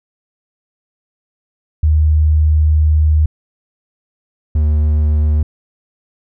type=tone pair in turn; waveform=sine / triangle; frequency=77 / 75.63 Hz; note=D#2 / D#2; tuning=-17 / -49 cents; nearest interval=unison; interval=32 cents; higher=first; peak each=-8 dBFS; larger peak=neither; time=1.83-3.26 / 4.55-5.43 s; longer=first; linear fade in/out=5 ms; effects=none